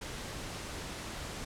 pink noise, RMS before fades -41 dBFS, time 0.01-1.45 s, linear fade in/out 10 ms, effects low-pass 9000 Hz 12 dB/octave

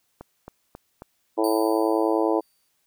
click train, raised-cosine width 1 ms, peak -24 dBFS, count 4, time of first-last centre 0.21-1.021 s, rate 3.7 Hz
harmonic tone, 110 Hz, A2, in tune, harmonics 3 / 4 / 5 / 6 / 7 / 8 / 9, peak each -23 / -25 / -27 / -29 / -30 / -31 / -32 dBFS, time 1.37-2.41 s, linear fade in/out 20 ms
10% pulse tone with exponential decay, 4610 Hz, D8, 33 cents flat, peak -25 dBFS, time 1.44-2.69 s, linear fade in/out 1 ms, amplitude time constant 270 ms
effects white hiss -70 dBFS RMS until 2.86 s

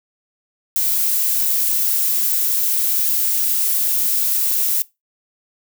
violet noise, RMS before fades -18 dBFS, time 0.76-4.82 s, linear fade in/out 0 ms, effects noise-tail reverb RT60 0.2 s tail -20 dB re dry

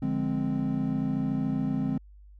triangle chord, D half-diminished seventh, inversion none, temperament equal, 146.83 / 174.61 / 207.7 / 261.6 Hz, D3 / F3 / Ab3 / C4, 0 / 0 / 0 / 0 cents, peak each -30 / -33 / -29 / -27 dBFS, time 0.02-1.98 s, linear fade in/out 5 ms, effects added 50 Hz sine -48 dBFS peak until 2.39 s

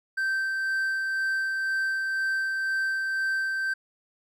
triangle tone with tremolo, 1558 Hz, G6, 11 cents flat, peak -22 dBFS, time 0.17-3.74 s, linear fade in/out 10 ms, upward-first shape sine, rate 2 Hz, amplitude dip 25%, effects none

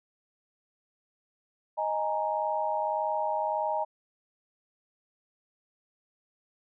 sine chord, D# suspended fourth, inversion none, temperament equal, 622.3 / 830.6 / 932.3 Hz, D#5 / G#5 / A#5, 0 / 0 / 0 cents, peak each -31 dBFS, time 1.77-3.85 s, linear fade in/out 20 ms, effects none

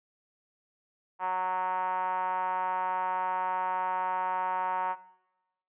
5% pulse tone with band-pass filter, 184.7 Hz, F#3, 3 cents flat, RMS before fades -31 dBFS, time 1.19-4.96 s, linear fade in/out 50 ms, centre 900 Hz, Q 4.5, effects noise-tail reverb RT60 0.9 s tail -17 dB re dry + resampled to 8000 Hz

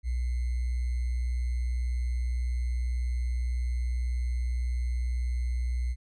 sine tone with sample-and-hold, 60.9 Hz, B1, 24 cents flat, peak -26 dBFS, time 0.03-5.96 s, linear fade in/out 50 ms, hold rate 2100 Hz, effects resampled to 24000 Hz

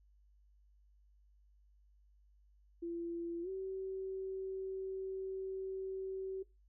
sine tone with pitch glide, 340 to 381.6 Hz, F4 to G4, -46 to -47 cents, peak -38 dBFS, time 2.82-6.43 s, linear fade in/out 10 ms, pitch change +199 cents, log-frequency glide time 3.42-3.49 s, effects noise-tail reverb RT60 0.2 s tail -18 dB re dry + added 50 Hz sine -64 dBFS peak until 6.68 s

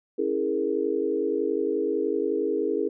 sine chord, A# half-diminished seventh, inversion first, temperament equal, 277.2 / 329.6 / 415.3 / 466.2 Hz, C#4 / E4 / G#4 / A#4, 0 / 0 / 0 / 0 cents, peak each -32 / -29 / -26 / -29 dBFS, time 0.18-2.89 s, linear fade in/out 10 ms, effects none

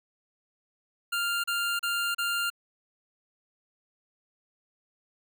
25% pulse tone bursts, 1396.9 Hz, F6, in tune, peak -23 dBFS, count 4, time 1.12-2.502 s, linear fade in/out 10 ms, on 320 ms, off 34 ms, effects none

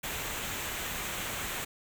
pink noise with comb filter, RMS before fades -36 dBFS, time 0.03-1.65 s, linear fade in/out 10 ms, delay 0.2 ms, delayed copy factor -0.5, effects none

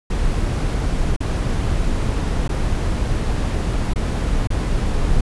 brown noise with dropouts, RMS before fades -19 dBFS, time 0.1-5.21 s, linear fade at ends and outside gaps 5 ms, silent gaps 1.164-1.204 / 2.479-2.491 / 3.936-3.958 / 4.473-4.503 s, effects resampled to 24000 Hz

